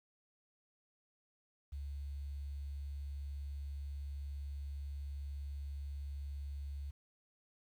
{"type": "tone", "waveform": "sine", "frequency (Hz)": 70.5, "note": "C#2", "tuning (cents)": 30, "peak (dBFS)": -40, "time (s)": [1.72, 6.91], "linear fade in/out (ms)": 10, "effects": ["11-bit"]}